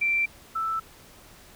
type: tone pair in turn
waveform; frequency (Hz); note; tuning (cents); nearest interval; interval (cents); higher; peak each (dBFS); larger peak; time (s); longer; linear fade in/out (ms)
sine; 2349 / 1320.9; D7 / E6; 0 / +3; minor seventh; 997; first; -21 / -25; first; 0.01-0.26 / 0.55-0.8; neither; 10
effects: pink hiss -51 dBFS RMS until 1.55 s